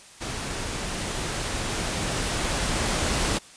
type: noise with level ramp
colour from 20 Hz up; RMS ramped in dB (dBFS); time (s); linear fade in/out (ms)
pink; -32 to -24; 0.2-3.39; 20
effects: white hiss -48 dBFS RMS until 3.56 s + resampled to 22050 Hz